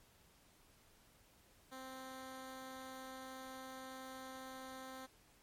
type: tone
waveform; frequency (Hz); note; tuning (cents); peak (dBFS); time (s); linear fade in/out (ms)
10% pulse; 261.6; C4; 0; -40; 1.71-5.07; 20
effects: pink hiss -68 dBFS RMS until 5.42 s + MP3 64 kbps